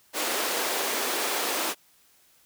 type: high-pass noise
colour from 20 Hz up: pink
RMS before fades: -28 dBFS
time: 0.13-1.75 s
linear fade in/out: 50 ms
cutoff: 330 Hz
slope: 24 dB/octave
effects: white hiss -61 dBFS RMS until 2.45 s